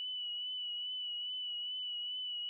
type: tone with vibrato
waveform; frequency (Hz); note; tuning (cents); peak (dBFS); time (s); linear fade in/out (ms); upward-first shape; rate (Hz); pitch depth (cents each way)
sine; 2960; F#7; 0; -37; 0-2.49; 0; triangle; 2.4; 37
effects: none